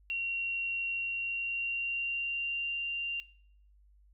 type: tone with pitch glide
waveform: sine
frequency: 2746 to 2778 Hz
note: F7 to F7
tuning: -30 to -10 cents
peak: -31 dBFS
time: 0.1-3.2 s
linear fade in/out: 0 ms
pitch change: +20 cents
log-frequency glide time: 0.9-2.74 s
effects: noise-tail reverb RT60 0.6 s tail -22 dB re dry + added 50 Hz sine -59 dBFS peak until 4.13 s